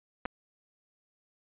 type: clicks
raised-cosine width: 0.5 ms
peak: -19 dBFS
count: 2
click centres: 0.254 / 0.258 s
effects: resampled to 8000 Hz